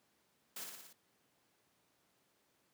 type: noise with echo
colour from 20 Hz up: white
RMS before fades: -45 dBFS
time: 0.56-0.64 s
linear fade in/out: 5 ms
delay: 58 ms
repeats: 5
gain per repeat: -3 dB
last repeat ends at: 0.93 s
effects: pink hiss -75 dBFS RMS until 2.73 s + high-pass 150 Hz 12 dB/octave